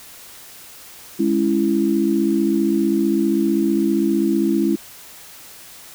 sine chord, C# minor, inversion second, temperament just, 207.9 / 277.2 / 332.6 Hz, G#3 / C#4 / E4, +2 / 0 / +16 cents, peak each -20 / -21 / -18 dBFS, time 1.19-4.76 s, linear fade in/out 10 ms, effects white hiss -41 dBFS RMS until 5.94 s

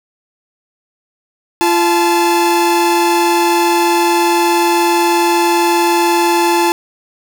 45% pulse tone pair together, 343.5 / 868.8 Hz, F4 / A5, -29 / -22 cents, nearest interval octave + major third, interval 1607 cents, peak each -13 dBFS, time 1.61-6.72 s, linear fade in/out 0 ms, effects none

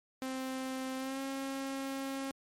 sawtooth tone with pitch glide, 261.6 to 270.7 Hz, C4 to C#4, 0 to -41 cents, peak -32 dBFS, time 0.22-2.31 s, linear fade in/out 0 ms, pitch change +59 cents, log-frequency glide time 0.97-1.2 s, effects MP3 64 kbps

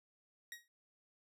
sawtooth tone with exponential decay, 1891 Hz, A#6, 24 cents sharp, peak -39 dBFS, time 0.52-0.68 s, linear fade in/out 1 ms, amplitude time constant 33 ms, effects none

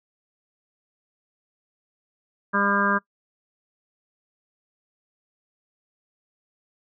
harmonic tone, 200.9 Hz, G3, 43 cents sharp, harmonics 1 / 2 / 3 / 5 / 6 / 7 / 8, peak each -26 / -32 / -31 / -27 / -25 / -29 / -24 dBFS, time 2.53-2.99 s, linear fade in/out 20 ms, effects noise-tail reverb RT60 0.1 s tail -22 dB re dry

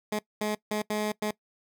15% pulse tone bursts at uneven times, 211.9 Hz, G#3, 35 cents sharp, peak -21 dBFS, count 5, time 0.12-0.19 / 0.41-0.55 / 0.71-0.82 / 0.9-1.12 / 1.22-1.31 s, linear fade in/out 5 ms, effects noise-tail reverb RT60 0.1 s tail -21 dB re dry

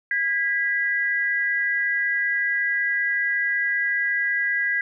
sine tone pair together, 1637.3 / 1968 Hz, G#6 / B6, -25 / -7 cents, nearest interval minor third, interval 318 cents, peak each -23 dBFS, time 0.11-4.81 s, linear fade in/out 2 ms, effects none

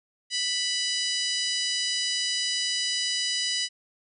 harmonic tone, 987.8 Hz, B5, in tune, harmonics 2 / 3 / 4 / 5 / 6 / 7 / 8 / 9, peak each -35 / -31 / -33 / -29 / -36 / -39 / -41 / -39 dBFS, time 0.3-3.69 s, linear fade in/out 50 ms, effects none

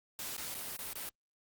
white noise with dropouts, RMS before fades -41 dBFS, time 0.19-1.09 s, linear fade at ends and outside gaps 1 ms, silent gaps 0.367-0.379 / 0.545-0.549 / 0.767-0.789 / 0.932-0.955 s, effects Opus 48 kbps

